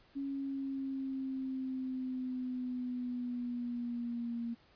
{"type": "exponential sweep", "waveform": "sine", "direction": "down", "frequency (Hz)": [277.2, 233.1], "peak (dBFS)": -35, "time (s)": [0.15, 4.55], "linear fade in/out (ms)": 20, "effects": ["pink hiss -65 dBFS RMS until 4.75 s", "resampled to 11025 Hz"]}